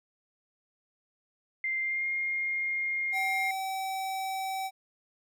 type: tone with pitch glide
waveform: sine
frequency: 2093 to 2127 Hz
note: C7 to C7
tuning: 0 to +28 cents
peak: -28 dBFS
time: 1.64-3.51 s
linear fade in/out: 2 ms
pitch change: +28 cents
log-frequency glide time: 1.8-2.07 s
type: tone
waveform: square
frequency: 767 Hz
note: G5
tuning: 38 cents flat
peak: -32 dBFS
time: 3.12-4.71 s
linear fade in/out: 50 ms
effects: none